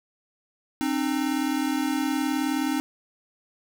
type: tone pair together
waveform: square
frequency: 265.5 / 304.7 Hz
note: C4 / D#4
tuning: +25 / -36 cents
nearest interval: major second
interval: 239 cents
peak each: -27 dBFS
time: 0.81-2.8 s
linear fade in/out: 0 ms
effects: none